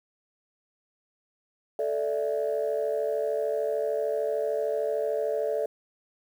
sine chord, A suspended fourth, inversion none, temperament just, 440 / 586.7 / 660 Hz, A4 / D5 / E5, 0 / -2 / +2 cents, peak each -28 / -28 / -31 dBFS, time 1.79-5.66 s, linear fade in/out 2 ms, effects tanh soft clip ceiling -18 dBFS + 9-bit

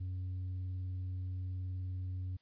sine tone with tanh clipping, 92.1 Hz, F#2, 7 cents flat, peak -37 dBFS, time 0-2.37 s, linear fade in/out 10 ms, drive 2 dB, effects white hiss -75 dBFS RMS until 2.41 s + resampled to 11025 Hz

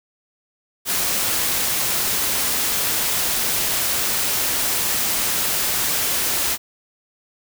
white noise, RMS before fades -21 dBFS, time 0.85-6.58 s, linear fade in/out 50 ms, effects none

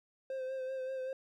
triangle tone with vibrato, 523.3 Hz, C5, in tune, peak -34 dBFS, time 0.3-1.13 s, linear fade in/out 2 ms, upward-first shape sine, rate 5.2 Hz, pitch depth 29 cents each way, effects none

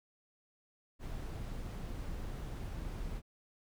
brown noise, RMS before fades -41 dBFS, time 0.99-3.22 s, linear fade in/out 50 ms, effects none

